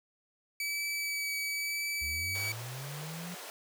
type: tone with vibrato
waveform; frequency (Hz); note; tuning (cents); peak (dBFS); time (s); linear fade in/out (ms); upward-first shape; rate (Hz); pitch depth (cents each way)
sawtooth; 2292; D7; -43; -29; 0.6-2.52; 2; triangle; 0.98; 12
type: linear sweep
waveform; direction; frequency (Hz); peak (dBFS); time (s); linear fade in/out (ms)
triangle; up; 67.1 to 180.1; -38; 2.01-3.35; 10
type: high-pass noise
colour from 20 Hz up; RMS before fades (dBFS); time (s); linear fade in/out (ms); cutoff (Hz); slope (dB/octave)
pink; -45; 2.35-3.5; 0; 410; 24
effects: none